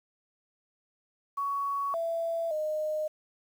sine tone with pitch steps, 1120 / 666 / 615 Hz, C#6 / E5 / D#5, +18 / +18 / -20 cents, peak -28 dBFS, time 1.37-3.08 s, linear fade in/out 10 ms, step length 570 ms, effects 9-bit

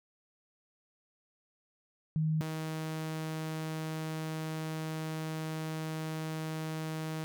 sine / sawtooth tone pair in turn, 156.9 / 158.08 Hz, D#3 / D#3, +15 / +28 cents, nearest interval unison, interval 13 cents, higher second, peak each -27 / -31 dBFS, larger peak first, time 2.16-2.41 / 2.41-7.24 s, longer second, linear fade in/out 0 ms, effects none

